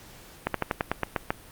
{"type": "slowing click train", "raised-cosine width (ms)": 0.5, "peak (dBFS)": -9, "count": 9, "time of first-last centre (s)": [0.47, 1.305], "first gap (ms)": 73, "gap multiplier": 1.1, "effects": ["pink hiss -49 dBFS RMS until 1.51 s", "Opus 48 kbps"]}